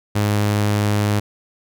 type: tone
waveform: sawtooth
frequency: 103.83 Hz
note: G#2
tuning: in tune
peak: -12 dBFS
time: 0.15-1.2 s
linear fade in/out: 10 ms
effects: none